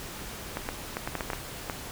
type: clicks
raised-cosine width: 0.5 ms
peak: -15 dBFS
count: 9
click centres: 0.571 / 0.689 / 0.969 / 1.075 / 1.153 / 1.208 / 1.302 / 1.333 / 1.698 s
effects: pink hiss -40 dBFS RMS until 1.91 s